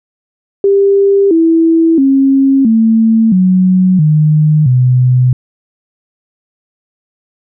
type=tone with pitch steps; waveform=sine; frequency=396.7 / 327.9 / 271 / 223.9 / 185.07 / 152.95 / 126.4 Hz; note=G4 / E4 / C#4 / A3 / F#3 / D#3 / B2; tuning=+21 / -9 / -39 / +30 / +1 / -29 / +41 cents; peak=-5 dBFS; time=0.64-5.33 s; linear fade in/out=2 ms; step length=670 ms; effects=none